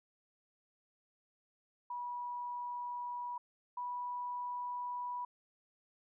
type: tone pair in turn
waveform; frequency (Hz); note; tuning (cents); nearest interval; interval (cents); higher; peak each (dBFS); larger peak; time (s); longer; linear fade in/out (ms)
sine; 973 / 980.3; B5 / B5; -26 / -13; unison; 13; second; -38 / -37; second; 1.9-3.38 / 3.77-5.25; neither; 5
effects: none